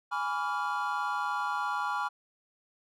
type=chord; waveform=triangle; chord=G# diminished seventh; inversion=none; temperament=equal with one note detuned; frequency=830.6 / 987.8 / 1148.5 / 1396.9 Hz; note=G#5 / B5 / D6 / F6; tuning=0 / 0 / -39 / 0 cents; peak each=-33 dBFS; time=0.11-2.09 s; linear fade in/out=20 ms; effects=none